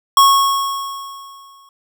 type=tone with exponential decay; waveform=square; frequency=1100 Hz; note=C#6; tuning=14 cents flat; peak=-6 dBFS; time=0.17-1.69 s; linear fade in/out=2 ms; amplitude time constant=330 ms; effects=none